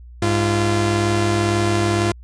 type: tone pair together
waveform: sawtooth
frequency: 102 / 343.8 Hz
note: G#2 / F4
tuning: -31 / -27 cents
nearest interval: octave + major sixth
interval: 2104 cents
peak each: -15 dBFS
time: 0.22-2.12 s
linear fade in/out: 5 ms
effects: added 60 Hz sine -37 dBFS peak until 2.23 s + resampled to 22050 Hz